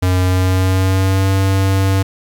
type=tone with pitch glide; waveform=square; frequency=91.8 to 96.48 Hz; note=F#2 to G2; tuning=-13 to -27 cents; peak=-12 dBFS; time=0.02-2.03 s; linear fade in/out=10 ms; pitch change=+86 cents; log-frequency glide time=0.22-1.3 s; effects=8-bit